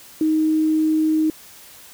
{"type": "tone", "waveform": "sine", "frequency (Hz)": 313.1, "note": "D#4", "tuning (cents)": 11, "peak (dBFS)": -15, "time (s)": [0.21, 1.3], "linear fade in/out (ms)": 2, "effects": ["white hiss -44 dBFS RMS until 1.93 s"]}